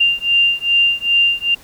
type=beating tone pair; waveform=sine; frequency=2789 / 2791.5 Hz; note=F7 / F7; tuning=-3 / -1 cents; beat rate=2.5 Hz; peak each=-15 dBFS; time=0-1.55 s; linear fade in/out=10 ms; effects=pink hiss -44 dBFS RMS until 1.63 s